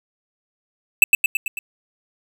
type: tone with echo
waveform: square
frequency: 2637 Hz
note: E7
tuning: in tune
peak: -6 dBFS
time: 1.02-1.04 s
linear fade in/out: 2 ms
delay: 110 ms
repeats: 5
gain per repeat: -4 dB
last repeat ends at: 1.59 s
effects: 8-bit